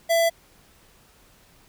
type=tone; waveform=square; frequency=668 Hz; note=E5; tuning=23 cents sharp; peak=-18 dBFS; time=0.09-0.3 s; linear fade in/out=20 ms; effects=pink hiss -56 dBFS RMS until 1.68 s